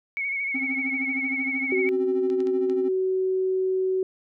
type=tone with vibrato; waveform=sine; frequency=2217 Hz; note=C#7; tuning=in tune; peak=-25 dBFS; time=0.17-1.89 s; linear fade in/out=0 ms; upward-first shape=sine; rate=13 Hz; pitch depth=43 cents each way
type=tone with tremolo; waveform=triangle; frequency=265.3 Hz; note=C4; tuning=24 cents sharp; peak=-24 dBFS; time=0.54-2.89 s; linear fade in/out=10 ms; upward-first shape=sine; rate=13 Hz; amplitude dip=75%
type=tone; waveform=sine; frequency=375.6 Hz; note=F#4; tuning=26 cents sharp; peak=-21 dBFS; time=1.72-4.03 s; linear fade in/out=2 ms
type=clicks; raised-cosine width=0.2 ms; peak=-27 dBFS; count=4; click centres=2.301 / 2.404 / 2.471 / 2.698 s
effects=none